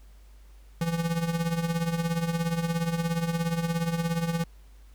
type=tone with tremolo; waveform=square; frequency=167.1 Hz; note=E3; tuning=24 cents sharp; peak=-23 dBFS; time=0.81-4.44 s; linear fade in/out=2 ms; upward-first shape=triangle; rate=17 Hz; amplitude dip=75%; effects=added 50 Hz sine -48 dBFS peak until 4.94 s + pink hiss -63 dBFS RMS until 4.94 s